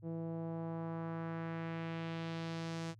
sawtooth tone with low-pass filter sweep, 164.81 Hz, E3, in tune, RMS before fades -41 dBFS, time 0.02-2.95 s, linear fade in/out 50 ms, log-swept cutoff 470 to 6900 Hz, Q 1.3, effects added 109 Hz sine -56 dBFS peak until 2.99 s

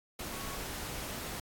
sine tone in noise, 1111 Hz, C#6, 4 cents sharp, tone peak -47 dBFS, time 0.32-0.57 s, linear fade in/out 5 ms, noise pink, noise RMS -40 dBFS, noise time 0.19-1.4 s, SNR -10 dB, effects AAC 64 kbps

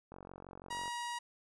click train, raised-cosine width 1 ms, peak -35 dBFS, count 36, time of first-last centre 0.12-0.879 s, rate 46.1 Hz
sawtooth tone, 955 Hz, A#5, 42 cents sharp, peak -34 dBFS, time 0.7-1.19 s, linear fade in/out 10 ms
effects resampled to 24000 Hz

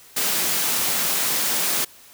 white high-pass noise, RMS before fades -22 dBFS, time 0.16-1.85 s, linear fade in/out 10 ms, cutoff 120 Hz, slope 48 dB/octave, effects white hiss -48 dBFS RMS until 2.13 s

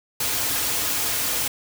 white noise with comb filter, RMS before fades -24 dBFS, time 0.2-1.48 s, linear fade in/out 5 ms, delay 5.2 ms, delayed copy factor -0.5, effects none

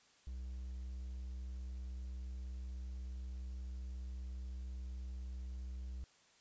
triangle tone, 63.1 Hz, B1, 38 cents sharp, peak -40 dBFS, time 0.27-6.04 s, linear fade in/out 0 ms, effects white hiss -68 dBFS RMS until 6.4 s + resampled to 16000 Hz

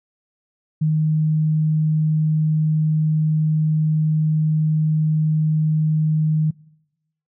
sine tone, 155.4 Hz, D#3, 2 cents flat, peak -15 dBFS, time 0.81-6.51 s, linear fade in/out 10 ms, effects noise-tail reverb RT60 0.9 s tail -24 dB re dry

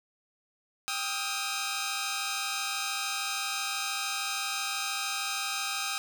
10% pulse tone cluster, 792 / 1215 / 1268 / 1394 Hz, G5 / D#6 / D#6 / F6, +18 / -42 / +32 / -4 cents, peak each -28 / -33 / -25 / -32 dBFS, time 0.88-5.98 s, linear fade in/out 0 ms, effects none

